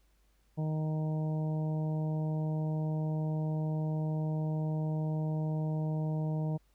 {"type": "harmonic tone", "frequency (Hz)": 155.56, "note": "D#3", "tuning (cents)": 0, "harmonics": [1, 2, 3, 4, 5, 6], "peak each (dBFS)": [-30, -42, -45, -44, -50, -51], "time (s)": [0.57, 6.58], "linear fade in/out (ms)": 20, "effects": ["added 50 Hz sine -66 dBFS peak until 6.74 s", "pink hiss -74 dBFS RMS until 6.74 s"]}